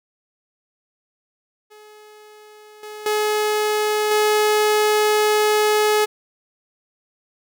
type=tone with level steps; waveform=sawtooth; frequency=424.2 Hz; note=G#4; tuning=37 cents sharp; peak=-39 / -29 / -14 / -11 dBFS; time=1.7-6.06 s; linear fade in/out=20 ms; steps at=2.83 / 3.06 / 4.11 s; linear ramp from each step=2 ms; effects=none